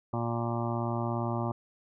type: harmonic tone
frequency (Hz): 117.3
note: A#2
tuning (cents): +11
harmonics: 1 / 2 / 3 / 5 / 6 / 7 / 8 / 9 / 10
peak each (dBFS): -32 / -35 / -37 / -39 / -40 / -40 / -41 / -42 / -42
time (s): 0.13-1.52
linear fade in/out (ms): 5
effects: none